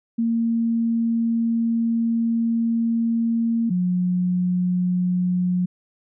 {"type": "tone pair in turn", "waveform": "sine", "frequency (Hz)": [230, 180.1], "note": ["A#3", "F#3"], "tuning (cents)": [-23, -46], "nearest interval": "major third", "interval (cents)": 423, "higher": "first", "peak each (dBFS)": -18, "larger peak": "neither", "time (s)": [[0.18, 3.7], [3.7, 5.66]], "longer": "first", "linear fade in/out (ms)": 10, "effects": []}